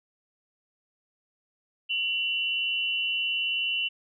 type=tone pair together; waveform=sine; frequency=2741 / 2960 Hz; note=F7 / F#7; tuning=-33 / 0 cents; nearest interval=minor second; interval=133 cents; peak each=-28 dBFS; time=1.89-3.89 s; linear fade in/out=20 ms; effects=none